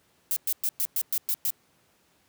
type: noise bursts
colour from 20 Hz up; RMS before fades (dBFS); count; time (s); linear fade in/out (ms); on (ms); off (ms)
violet; -26; 8; 0.31-1.504; 0; 53; 110
effects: pink hiss -65 dBFS RMS until 2.28 s + high-pass 100 Hz 12 dB/octave